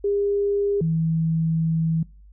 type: tone pair in turn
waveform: sine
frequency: 404.2 / 162.08 Hz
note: G#4 / E3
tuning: -47 / -29 cents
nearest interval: octave + major third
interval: 1582 cents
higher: first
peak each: -19 dBFS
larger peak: neither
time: 0.04-0.81 / 0.81-2.03 s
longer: second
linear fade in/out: 5 ms
effects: noise-tail reverb RT60 0.4 s tail -23 dB re dry + added 50 Hz sine -45 dBFS peak until 2.32 s